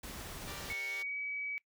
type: noise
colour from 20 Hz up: pink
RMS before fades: -45 dBFS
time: 0.03-0.73 s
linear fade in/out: 5 ms
type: chord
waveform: 5% pulse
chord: G minor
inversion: none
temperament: equal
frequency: 392 / 466.2 / 587.3 Hz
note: G4 / Bb4 / D5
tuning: 0 / 0 / 0 cents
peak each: -39 dBFS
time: 0.47-1.03 s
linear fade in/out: 10 ms
type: tone with pitch glide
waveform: sine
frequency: 2217 to 2278 Hz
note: C#7 to C#7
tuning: 0 to +47 cents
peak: -36 dBFS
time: 0.7-1.58 s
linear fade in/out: 0 ms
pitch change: +47 cents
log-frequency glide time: 0.86-1.17 s
effects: noise-tail reverb RT60 0.1 s tail -21 dB re dry